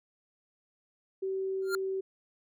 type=tone; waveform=sine; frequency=383.1 Hz; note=G4; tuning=40 cents flat; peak=-30 dBFS; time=1.22-2.01 s; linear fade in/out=10 ms
type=tone with exponential growth; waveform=square; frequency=1396.9 Hz; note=F6; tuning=in tune; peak=-27 dBFS; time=1.62-1.75 s; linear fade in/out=1 ms; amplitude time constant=27 ms
effects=none